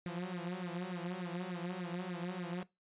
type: tone with flanger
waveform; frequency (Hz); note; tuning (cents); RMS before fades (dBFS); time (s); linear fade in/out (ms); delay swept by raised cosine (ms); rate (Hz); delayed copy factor
sawtooth; 178.2; F3; +35; -40; 0.06-2.63; 0; 0.46 to 6.16; 3.4; +1
effects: noise-tail reverb RT60 0.2 s tail -20 dB re dry + resampled to 8000 Hz